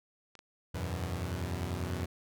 clicks, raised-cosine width 0.2 ms, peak -34 dBFS, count 3, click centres 0.353 / 0.391 / 1.391 s
sawtooth chord, E suspended second, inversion none, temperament equal, 82.41 / 92.5 / 123.47 Hz, E2 / F#2 / B2, 0 / 0 / 0 cents, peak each -33 / -33 / -37 dBFS, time 0.74-2.06 s, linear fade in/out 10 ms
effects none

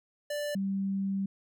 square / sine tone pair in turn, 587.3 / 195.14 Hz, D5 / G3, 0 / -8 cents, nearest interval octave + perfect fifth, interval 1908 cents, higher first, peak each -32 / -28 dBFS, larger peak second, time 0.3-0.55 / 0.55-1.26 s, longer second, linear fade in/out 5 ms, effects none

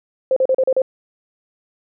sine tone bursts, 523.3 Hz, C5, in tune, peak -12 dBFS, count 6, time 0.31-0.819 s, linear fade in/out 2 ms, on 54 ms, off 37 ms, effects none

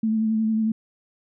sine tone with vibrato, 220 Hz, A3, in tune, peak -19 dBFS, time 0.03-0.72 s, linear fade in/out 5 ms, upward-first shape sine, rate 11 Hz, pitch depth 25 cents each way, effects none

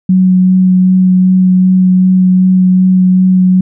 sine tone with vibrato, 185 Hz, F#3, in tune, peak -4 dBFS, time 0.09-3.61 s, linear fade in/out 5 ms, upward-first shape sine, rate 2.6 Hz, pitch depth 10 cents each way, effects none

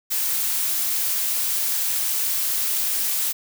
blue noise, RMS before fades -23 dBFS, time 0.1-3.33 s, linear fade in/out 20 ms, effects none

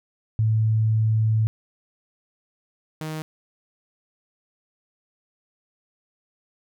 sine / sawtooth tone pair in turn, 110 / 156.42 Hz, A2 / D#3, 0 / +10 cents, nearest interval tritone, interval 610 cents, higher second, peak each -17 / -25 dBFS, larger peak first, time 0.39-1.47 / 3.01-3.22 s, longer first, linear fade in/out 0 ms, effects none

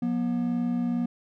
triangle tone pair together, 178.8 / 240.9 Hz, F3 / B3, +41 / -43 cents, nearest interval perfect fourth, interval 516 cents, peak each -29 / -23 dBFS, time 0.02-1.06 s, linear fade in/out 5 ms, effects none

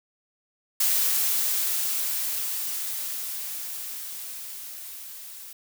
blue noise with level ramp, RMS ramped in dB -22 to -42 dBFS, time 0.8-5.53 s, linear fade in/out 5 ms, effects none

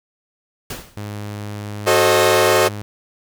pink noise with exponential decay, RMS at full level -25 dBFS, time 0.7-1.05 s, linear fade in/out 5 ms, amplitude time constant 76 ms
sawtooth tone, 103.83 Hz, G#2, in tune, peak -23 dBFS, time 0.97-2.82 s, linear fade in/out 0 ms
sawtooth chord, F# diminished seventh, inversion none, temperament equal with one note detuned, 370 / 440 / 533.6 / 622.3 Hz, F#4 / A4 / C5 / Eb5, 0 / 0 / +34 / 0 cents, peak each -14 dBFS, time 1.86-2.69 s, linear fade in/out 20 ms
effects none

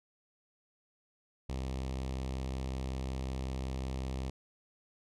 sawtooth tone with notch filter, 65.41 Hz, C2, in tune, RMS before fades -37 dBFS, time 1.49-4.3 s, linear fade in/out 5 ms, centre 1500 Hz, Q 1.5, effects low-pass 8000 Hz 12 dB/octave

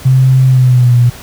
sine tone with pitch glide, 130.81 to 121.35 Hz, C3 to B2, 0 to -30 cents, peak -4 dBFS, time 0.05-1.1 s, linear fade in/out 10 ms, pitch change -130 cents, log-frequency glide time 0.46-0.96 s, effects pink hiss -32 dBFS RMS until 1.22 s

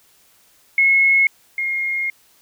sine tone pair in turn, 2176 / 2139 Hz, C#7 / C7, -33 / +38 cents, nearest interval unison, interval 29 cents, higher first, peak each -11 / -19 dBFS, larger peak first, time 0.78-1.27 / 1.58-2.1 s, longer second, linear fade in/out 2 ms, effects white hiss -55 dBFS RMS until 2.41 s

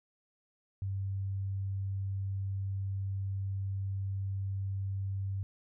sine tone, 97.4 Hz, G2, 11 cents flat, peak -32 dBFS, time 0.82-5.43 s, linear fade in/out 0 ms, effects none

